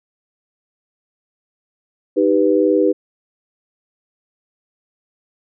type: chord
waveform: sine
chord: Eb augmented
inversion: none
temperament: equal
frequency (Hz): 311.1 / 392 / 493.9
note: Eb4 / G4 / B4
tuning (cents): 0 / 0 / 0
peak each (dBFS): -16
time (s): 2.16-2.93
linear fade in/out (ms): 20
effects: none